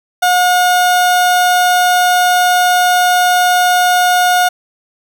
30% pulse tone, 721 Hz, F#5, 45 cents flat, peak -6 dBFS, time 0.22-4.49 s, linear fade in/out 10 ms, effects none

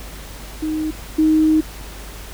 sine tone pair in turn, 311.1 / 312.5 Hz, D#4 / D#4, 0 / +8 cents, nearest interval unison, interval 8 cents, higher second, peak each -19 / -11 dBFS, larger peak second, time 0.62-0.91 / 1.18-1.61 s, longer second, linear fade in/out 10 ms, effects added 50 Hz sine -34 dBFS peak until 2.33 s + pink hiss -37 dBFS RMS until 2.33 s

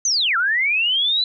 sine linear two-way sweep, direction down then up, 6400 to 1318.5 to 4040 Hz, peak -16 dBFS, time 0.05-1.24 s, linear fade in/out 2 ms, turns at 0.37 s, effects none

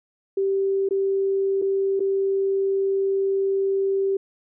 sine tone with dropouts, 390 Hz, G4, 9 cents flat, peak -19 dBFS, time 0.37-4.17 s, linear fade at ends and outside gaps 5 ms, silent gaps 0.889-0.908 / 1.617-1.621 / 1.996-2.003 s, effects none

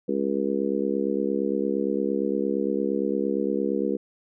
harmonic tone, 68.7 Hz, C#2, 15 cents flat, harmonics 3 / 4 / 5 / 6 / 7, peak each -29 / -29 / -29 / -29 / -29 dBFS, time 0.08-3.97 s, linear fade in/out 10 ms, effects none

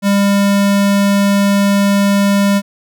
square tone, 200 Hz, G3, 35 cents sharp, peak -10 dBFS, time 0.02-2.62 s, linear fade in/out 50 ms, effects none

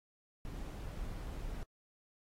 brown noise, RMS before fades -42 dBFS, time 0.45-1.63 s, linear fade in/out 0 ms, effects AAC 48 kbps

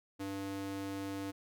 square tone with high-pass filter, 98 Hz, G2, in tune, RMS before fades -40 dBFS, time 0.19-1.32 s, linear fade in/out 20 ms, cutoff 220 Hz, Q 2.9, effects none

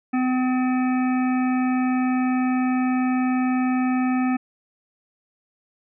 harmonic tone, 254.8 Hz, C4, 46 cents flat, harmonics 1 / 3 / 5 / 7 / 9 / 10, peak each -19 / -29 / -33 / -36 / -38 / -39 dBFS, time 0.13-4.37 s, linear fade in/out 10 ms, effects none

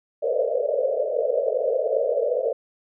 pink band-pass noise, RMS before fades -23 dBFS, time 0.22-2.53 s, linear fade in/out 10 ms, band 450 to 630 Hz, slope 96 dB/octave, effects none

